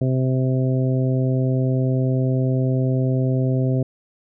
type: harmonic tone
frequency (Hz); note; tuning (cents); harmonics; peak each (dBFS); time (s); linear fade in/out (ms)
130; C3; -11; 1 / 2 / 3 / 4 / 5; -18 / -24 / -28 / -30 / -32; 0.01-3.83; 5
effects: none